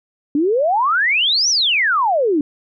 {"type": "exponential two-way sweep", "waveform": "sine", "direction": "up then down", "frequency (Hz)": [277.2, 6070, 277.2], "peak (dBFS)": -13, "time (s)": [0.35, 2.41], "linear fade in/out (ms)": 2, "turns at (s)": 1.49, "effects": []}